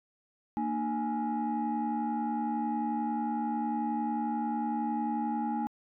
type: tone cluster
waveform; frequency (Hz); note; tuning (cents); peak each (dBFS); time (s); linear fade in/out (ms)
sine; 230.9 / 302 / 834; A#3 / D4 / G#5; -16 / +48 / +7; -31 / -34 / -31; 0.57-5.67; 0
effects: tanh soft clip ceiling -24 dBFS